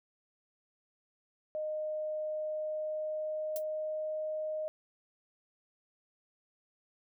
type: tone with pitch glide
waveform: sine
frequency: 616 to 619.9 Hz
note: D#5 to D#5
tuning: -17 to -7 cents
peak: -33 dBFS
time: 1.55-4.68 s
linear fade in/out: 0 ms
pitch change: +10 cents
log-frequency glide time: 2.25-4.16 s
type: noise with exponential decay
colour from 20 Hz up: violet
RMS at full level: -36 dBFS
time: 3.56-3.64 s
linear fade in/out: 0 ms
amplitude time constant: 16 ms
effects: none